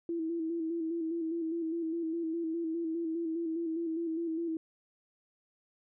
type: tone with vibrato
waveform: sine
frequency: 329.6 Hz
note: E4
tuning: in tune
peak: -31 dBFS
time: 0.09-4.57 s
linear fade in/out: 2 ms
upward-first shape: square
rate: 4.9 Hz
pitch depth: 41 cents each way
effects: none